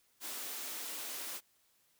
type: high-pass noise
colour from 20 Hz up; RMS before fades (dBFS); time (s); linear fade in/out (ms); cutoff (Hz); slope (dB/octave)
white; -42; 0.2-1.41; 50; 220; 96
effects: white hiss -72 dBFS RMS until 1.99 s